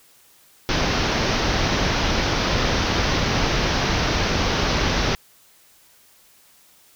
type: low-pass noise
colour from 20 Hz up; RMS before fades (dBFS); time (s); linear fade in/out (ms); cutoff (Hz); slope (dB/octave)
pink; -21; 0.69-5.15; 0; 6100; 96
effects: white hiss -54 dBFS RMS until 6.95 s